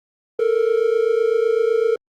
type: tone pair together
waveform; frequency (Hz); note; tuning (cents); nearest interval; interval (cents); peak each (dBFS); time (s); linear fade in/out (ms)
triangle; 440 / 467.9; A4 / A#4; 0 / +6; minor second; 106; -16; 0.39-1.96; 5
effects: Opus 32 kbps